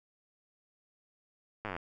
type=slowing click train; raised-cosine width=0.5 ms; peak=-22 dBFS; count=12; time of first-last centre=1.65-1.765 s; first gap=9 ms; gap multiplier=1.03; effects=none